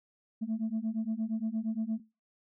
sine beating tone pair, 217.2 / 225.8 Hz, A3 / A3, -22 / +45 cents, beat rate 8.6 Hz, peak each -32 / -31 dBFS, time 0.41-2 s, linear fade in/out 20 ms, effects noise-tail reverb RT60 0.3 s tail -21 dB re dry + tanh soft clip ceiling -26 dBFS

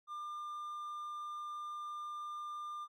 triangle tone, 1199 Hz, D6, 36 cents sharp, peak -39 dBFS, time 0.07-2.88 s, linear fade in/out 50 ms, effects none

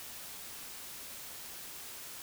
silence, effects white hiss -46 dBFS RMS until 2.22 s

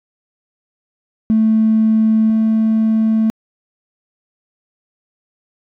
triangle tone pair in turn, 220 / 220.8 Hz, A3 / A3, 0 / +6 cents, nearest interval unison, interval 6 cents, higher second, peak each -6 / -8 dBFS, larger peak first, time 1.3-2.3 / 2.3-3.3 s, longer neither, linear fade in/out 0 ms, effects tanh soft clip ceiling -7 dBFS

